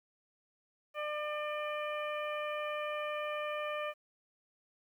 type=harmonic tone; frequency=599 Hz; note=D5; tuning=34 cents sharp; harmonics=1 / 2 / 3 / 4 / 5; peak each=-37 / -40 / -45 / -44 / -49 dBFS; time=0.94-3.94 s; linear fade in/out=50 ms; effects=11-bit